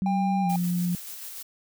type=tone with pitch glide; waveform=sine; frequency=190.3 to 176.53 Hz; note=F#3 to F3; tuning=+49 to +19 cents; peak=-23 dBFS; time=0.02-0.95 s; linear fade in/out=0 ms; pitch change=-130 cents; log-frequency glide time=0.42-0.47 s
type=tone; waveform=triangle; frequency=800 Hz; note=G5; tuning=35 cents sharp; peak=-24 dBFS; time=0.06-0.56 s; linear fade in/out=2 ms
type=noise with tremolo; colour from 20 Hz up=blue; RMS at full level=-38 dBFS; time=0.49-1.43 s; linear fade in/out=10 ms; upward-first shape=square; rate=6.9 Hz; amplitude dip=25%
effects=none